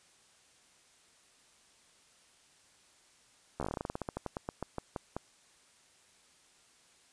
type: slowing click train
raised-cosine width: 1 ms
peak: -21 dBFS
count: 23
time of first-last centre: 3.6-5.166 s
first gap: 13 ms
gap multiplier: 1.14
effects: white hiss -64 dBFS RMS until 7.12 s + resampled to 22050 Hz